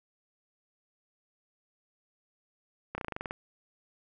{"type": "slowing click train", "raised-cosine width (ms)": 0.5, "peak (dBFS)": -20, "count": 10, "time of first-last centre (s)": [2.95, 3.309], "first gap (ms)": 30, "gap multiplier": 1.07, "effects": []}